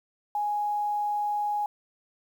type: tone with quantisation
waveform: sine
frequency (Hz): 830.6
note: G#5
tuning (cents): 0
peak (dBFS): -25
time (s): 0.35-1.66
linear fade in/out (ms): 2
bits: 9
effects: none